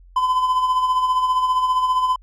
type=tone with tremolo; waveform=triangle; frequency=1016 Hz; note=B5; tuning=49 cents sharp; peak=-12 dBFS; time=0.16-2.16 s; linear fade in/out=5 ms; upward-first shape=sine; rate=15 Hz; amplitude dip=50%; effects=added 44 Hz sine -44 dBFS peak until 2.22 s